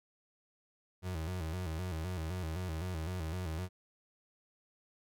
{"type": "tone with vibrato", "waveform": "35% pulse", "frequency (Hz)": 85.5, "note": "F2", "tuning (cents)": -36, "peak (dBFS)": -34, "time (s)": [1.02, 3.69], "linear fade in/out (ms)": 50, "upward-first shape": "square", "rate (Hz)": 3.9, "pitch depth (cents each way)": 120, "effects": []}